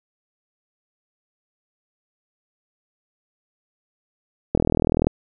click train, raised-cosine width 2 ms, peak -5 dBFS, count 22, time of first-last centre 4.55-5.07 s, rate 40.4 Hz, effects none

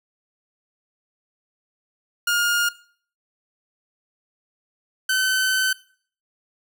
sawtooth tone pair in turn, 1419 / 1525.3 Hz, F6 / G6, +27 / -48 cents, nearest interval minor second, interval 125 cents, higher second, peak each -15 dBFS, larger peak neither, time 2.27-2.69 / 5.09-5.73 s, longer second, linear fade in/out 5 ms, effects noise-tail reverb RT60 0.5 s tail -20 dB re dry

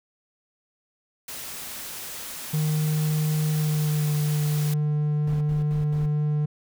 white noise, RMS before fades -36 dBFS, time 1.28-4.74 s, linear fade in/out 5 ms
triangle tone with pitch glide, 153.5 to 149.65 Hz, D#3 to D3, -23 to +33 cents, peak -19 dBFS, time 2.53-6.46 s, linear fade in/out 10 ms, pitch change -44 cents, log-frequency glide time 3.5-4.16 s
brown noise bursts, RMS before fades -37 dBFS, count 4, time 5.27-6.061 s, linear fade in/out 5 ms, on 140 ms, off 77 ms
effects none

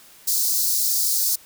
white high-pass noise, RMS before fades -21 dBFS, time 0.27-1.36 s, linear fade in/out 10 ms, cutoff 4300 Hz, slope 48 dB/octave, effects white hiss -49 dBFS RMS until 1.45 s

